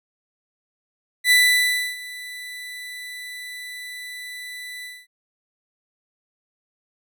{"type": "tone with ADSR envelope", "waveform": "30% pulse", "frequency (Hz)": 1986, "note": "B6", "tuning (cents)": 9, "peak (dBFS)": -9, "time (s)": [1.24, 5.07], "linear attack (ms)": 70, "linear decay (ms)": 650, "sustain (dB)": -21, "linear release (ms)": 230, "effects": []}